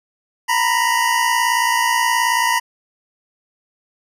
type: tone pair together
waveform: 25% pulse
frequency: 929.1 / 987.8 Hz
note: A#5 / B5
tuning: -6 / 0 cents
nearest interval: minor second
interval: 106 cents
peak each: -14 dBFS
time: 0.48-2.6 s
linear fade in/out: 20 ms
effects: resampled to 32000 Hz